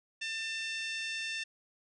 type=harmonic tone with a mistuned harmonic; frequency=895 Hz; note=A5; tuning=29 cents sharp; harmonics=2 / 3 / 4 / 5 / 6 / 7 / 8 / 9 / 10; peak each=-40 / -38 / -42 / -50 / -45 / -52 / -56 / -56 / -57 dBFS; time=0.21-1.44 s; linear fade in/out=10 ms; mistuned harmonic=8; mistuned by=-64 cents; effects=none